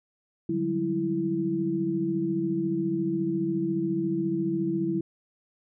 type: tone cluster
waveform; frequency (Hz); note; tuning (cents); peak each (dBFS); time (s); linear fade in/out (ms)
sine; 146.6 / 182.9 / 197.2 / 330.6; D3 / F#3 / G3 / E4; -3 / -20 / +11 / +5; -35 / -31 / -35 / -26; 0.49-5.01; 5
effects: none